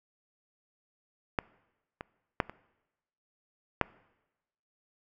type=clicks; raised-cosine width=0.5 ms; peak=-12 / -23 / -10 / -26 / -8 dBFS; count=5; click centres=1.388 / 2.009 / 2.402 / 2.496 / 3.813 s; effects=noise-tail reverb RT60 1.0 s tail -22 dB re dry